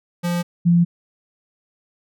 square / sine tone pair in turn, 174.1 / 172.1 Hz, F3 / F3, -5 / -25 cents, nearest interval unison, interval 20 cents, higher first, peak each -20 / -11 dBFS, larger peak second, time 0.23-0.43 / 0.65-0.85 s, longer neither, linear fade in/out 20 ms, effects none

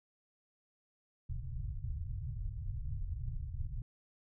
pink low-pass noise, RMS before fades -39 dBFS, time 1.29-3.82 s, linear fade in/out 2 ms, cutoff 140 Hz, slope 96 dB/octave, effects none

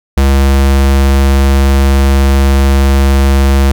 square tone, 68.3 Hz, C#2, 25 cents flat, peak -6 dBFS, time 0.17-3.72 s, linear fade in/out 5 ms, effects none

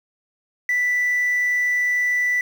sine tone, 1975.5 Hz, B6, in tune, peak -16 dBFS, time 0.69-2.41 s, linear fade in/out 2 ms, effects tanh soft clip ceiling -14 dBFS + 7-bit

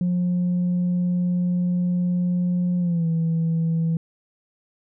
sine tone with pitch glide, 178.1 to 164.26 Hz, F3 to E3, +34 to -6 cents, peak -17 dBFS, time 0.01-3.97 s, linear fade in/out 2 ms, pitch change -140 cents, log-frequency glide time 2.79-3.07 s, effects tanh soft clip ceiling -17 dBFS

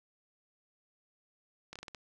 slowing click train, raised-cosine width 0.2 ms, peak -27 dBFS, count 6, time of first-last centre 1.73-1.948 s, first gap 26 ms, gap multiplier 1.26, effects none

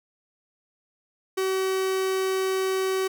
45% pulse tone, 380 Hz, F#4, 46 cents sharp, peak -23 dBFS, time 1.37-3.08 s, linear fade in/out 10 ms, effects none

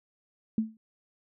sine tone with exponential decay, 220.4 Hz, A3, 3 cents sharp, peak -20 dBFS, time 0.58-0.77 s, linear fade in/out 2 ms, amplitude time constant 40 ms, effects none

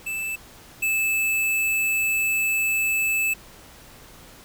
square tone pair in turn, 2637 / 2620 Hz, E7 / E7, 0 / -11 cents, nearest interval unison, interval 11 cents, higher first, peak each -27 / -21 dBFS, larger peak second, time 0.06-0.36 / 0.82-3.34 s, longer second, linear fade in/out 10 ms, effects pink hiss -47 dBFS RMS until 4.44 s

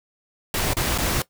pink noise with dropouts, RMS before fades -23 dBFS, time 0.54-1.22 s, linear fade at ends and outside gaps 2 ms, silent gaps 0.734-0.768 / 0.978-0.984 s, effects noise-tail reverb RT60 0.1 s tail -17 dB re dry

